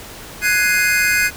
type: chord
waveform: square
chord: Ab dominant seventh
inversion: third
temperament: equal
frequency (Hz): 1480 / 1661.2 / 2093 / 2489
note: Gb6 / Ab6 / C7 / Eb7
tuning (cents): 0 / 0 / 0 / 0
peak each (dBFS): -20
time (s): 0.41-1.31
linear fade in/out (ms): 50
effects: pink hiss -35 dBFS RMS until 1.36 s